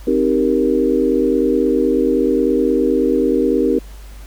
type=chord; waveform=sine; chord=C minor seventh; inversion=none; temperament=equal with one note detuned; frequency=261.6 / 311.1 / 392 / 468.3 Hz; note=C4 / Eb4 / G4 / Bb4; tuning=0 / 0 / 0 / +8 cents; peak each=-18 dBFS; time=0.07-3.79 s; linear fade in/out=5 ms; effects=added 50 Hz sine -33 dBFS peak until 4.26 s + pink hiss -45 dBFS RMS until 4.26 s